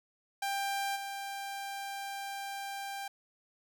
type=tone with level steps; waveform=sawtooth; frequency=792 Hz; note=G5; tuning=18 cents sharp; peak=-28 / -34 dBFS; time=0.42-3.08 s; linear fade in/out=5 ms; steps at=0.95 s; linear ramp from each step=20 ms; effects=11-bit